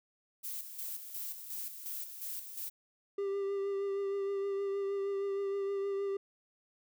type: noise with tremolo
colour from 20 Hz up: violet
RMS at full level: -40 dBFS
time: 0.43-2.7 s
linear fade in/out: 20 ms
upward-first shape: square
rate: 2.8 Hz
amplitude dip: 55%
type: tone with vibrato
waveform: triangle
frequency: 396.2 Hz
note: G4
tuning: 18 cents sharp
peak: -30 dBFS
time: 3.18-6.17 s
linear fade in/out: 5 ms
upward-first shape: triangle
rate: 6.4 Hz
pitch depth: 23 cents each way
effects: none